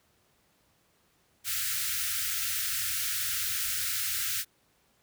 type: band-stop noise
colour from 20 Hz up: white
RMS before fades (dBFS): -31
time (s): 1.44-4.45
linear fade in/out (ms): 50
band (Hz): 120 to 1300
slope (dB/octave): 96
effects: pink hiss -68 dBFS RMS until 5.02 s + high-pass 60 Hz 12 dB/octave